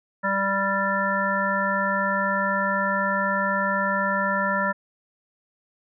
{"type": "harmonic tone", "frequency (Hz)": 196, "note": "G3", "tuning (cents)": 0, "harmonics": [1, 3, 5, 7, 9], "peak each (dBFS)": [-29, -28, -27, -27, -26], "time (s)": [0.23, 4.73], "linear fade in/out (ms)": 20, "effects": []}